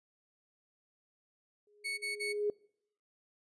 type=tone with exponential growth; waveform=sine; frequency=415.3 Hz; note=G#4; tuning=in tune; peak=-27 dBFS; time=1.67-2.5 s; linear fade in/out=2 ms; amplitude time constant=180 ms
type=tone bursts; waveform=35% pulse; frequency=2217 Hz; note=C#7; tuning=in tune; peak=-33 dBFS; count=3; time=1.84-2.334 s; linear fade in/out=20 ms; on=140 ms; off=37 ms
effects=noise-tail reverb RT60 0.7 s tail -25 dB re dry + resampled to 24000 Hz